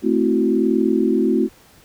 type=chord; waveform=sine; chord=F# half-diminished seventh; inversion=first; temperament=equal; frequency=220 / 261.6 / 329.6 / 370 Hz; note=A3 / C4 / E4 / F#4; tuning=0 / 0 / 0 / 0 cents; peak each=-20 dBFS; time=0.02-1.49 s; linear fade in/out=50 ms; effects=pink hiss -50 dBFS RMS until 1.84 s